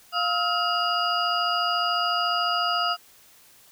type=tone cluster; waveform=sine; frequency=701 / 1283 / 1397 / 2851 / 4865 Hz; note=F5 / E6 / F6 / F7 / D#8; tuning=+6 / -47 / 0 / +35 / -40 cents; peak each=-28 / -26 / -30 / -29 / -29 dBFS; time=0.12-2.97 s; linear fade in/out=50 ms; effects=white hiss -54 dBFS RMS until 3.71 s